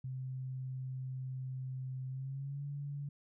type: tone with pitch glide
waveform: sine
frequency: 130.1 to 142.7 Hz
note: C3 to D3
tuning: -9 to -49 cents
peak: -38 dBFS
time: 0.04-3.09 s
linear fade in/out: 5 ms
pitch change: +160 cents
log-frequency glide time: 2.08-2.64 s
effects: none